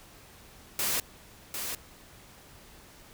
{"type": "noise with echo", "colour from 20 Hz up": "white", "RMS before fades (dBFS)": -29, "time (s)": [0.79, 1], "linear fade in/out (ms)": 2, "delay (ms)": 750, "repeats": 1, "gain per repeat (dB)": -6, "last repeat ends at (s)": 1.75, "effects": ["pink hiss -53 dBFS RMS until 3.13 s"]}